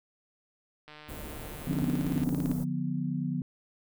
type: click train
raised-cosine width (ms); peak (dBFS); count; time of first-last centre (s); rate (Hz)
0.3; -32; 206; 0.88-2.238; 151
type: band-stop noise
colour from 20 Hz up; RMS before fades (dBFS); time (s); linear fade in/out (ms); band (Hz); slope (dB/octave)
pink; -41; 1.08-2.65; 20; 650 to 12000; 12
type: chord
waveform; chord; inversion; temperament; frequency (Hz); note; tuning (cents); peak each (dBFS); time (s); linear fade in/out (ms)
sine; B diminished; first; just; 148.16 / 177.8 / 246.9; D3 / F3 / B3; +16 / +31 / 0; -33; 1.67-3.42; 2
type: tone bursts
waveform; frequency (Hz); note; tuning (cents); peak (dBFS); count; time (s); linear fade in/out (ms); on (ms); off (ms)
sine; 275.9; C#4; -8; -26; 15; 1.71-2.515; 0; 21; 35
effects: none